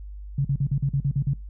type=tone bursts; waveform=sine; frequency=138.59 Hz; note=C#3; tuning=in tune; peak=-19 dBFS; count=9; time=0.38-1.336 s; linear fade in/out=5 ms; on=68 ms; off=43 ms; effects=noise-tail reverb RT60 0.2 s tail -23 dB re dry + added 50 Hz sine -35 dBFS peak until 1.49 s